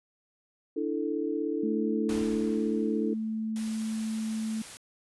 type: chord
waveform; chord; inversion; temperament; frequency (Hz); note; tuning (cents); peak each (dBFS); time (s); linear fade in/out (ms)
sine; D suspended second; none; just; 293.7 / 330.4 / 440.5; D4 / E4 / A4; 0 / +4 / +2; -32; 0.76-3.14; 10
type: tone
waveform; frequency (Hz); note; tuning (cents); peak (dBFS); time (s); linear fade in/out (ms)
sine; 220; A3; 0; -29; 1.63-4.62; 5
type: noise with exponential decay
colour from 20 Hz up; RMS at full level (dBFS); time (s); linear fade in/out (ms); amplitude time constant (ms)
pink; -38; 2.09-3.52; 2; 310
type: noise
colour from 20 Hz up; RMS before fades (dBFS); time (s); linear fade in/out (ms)
white; -44; 3.56-4.77; 0
effects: resampled to 24000 Hz